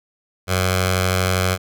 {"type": "tone with notch filter", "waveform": "10% pulse", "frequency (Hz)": 92.5, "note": "F#2", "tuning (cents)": 0, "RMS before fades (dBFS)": -19, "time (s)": [0.47, 1.58], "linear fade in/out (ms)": 50, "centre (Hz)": 280, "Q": 0.52, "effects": []}